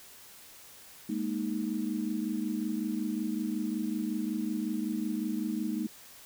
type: chord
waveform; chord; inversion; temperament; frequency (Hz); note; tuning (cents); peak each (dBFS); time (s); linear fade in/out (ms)
sine; Ab suspended second; none; equal; 207.7 / 233.1 / 311.1; Ab3 / Bb3 / Eb4; 0 / 0 / 0; -34; 1.09-5.87; 5
effects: white hiss -52 dBFS RMS until 6.25 s